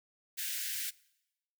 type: high-pass noise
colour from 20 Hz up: white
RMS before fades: -37 dBFS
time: 0.37-0.91 s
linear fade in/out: 20 ms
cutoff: 1500 Hz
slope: 96 dB/octave
effects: noise-tail reverb RT60 0.9 s tail -23 dB re dry